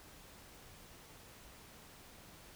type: silence
effects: pink hiss -57 dBFS RMS until 2.55 s